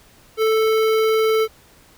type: tone with notch filter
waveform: square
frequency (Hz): 440.3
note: A4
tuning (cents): +1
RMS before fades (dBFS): -17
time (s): 0.37-1.48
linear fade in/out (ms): 50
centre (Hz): 7800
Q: 0.72
effects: pink hiss -51 dBFS RMS until 1.97 s